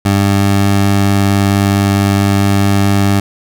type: tone with vibrato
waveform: 20% pulse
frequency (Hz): 99.5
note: G2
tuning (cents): +26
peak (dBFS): -4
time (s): 0.05-3.2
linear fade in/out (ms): 5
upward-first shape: sine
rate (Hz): 20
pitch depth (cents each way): 8
effects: none